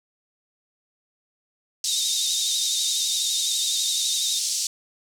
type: band-pass noise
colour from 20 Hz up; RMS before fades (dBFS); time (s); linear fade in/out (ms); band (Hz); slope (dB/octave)
white; -26; 1.84-4.67; 2; 4200 to 7800; 24
type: tone with vibrato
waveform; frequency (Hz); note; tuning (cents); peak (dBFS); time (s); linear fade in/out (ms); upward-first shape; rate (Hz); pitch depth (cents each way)
triangle; 3725; A#7; -2; -25; 1.88-4.39; 5; sine; 12; 56
effects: none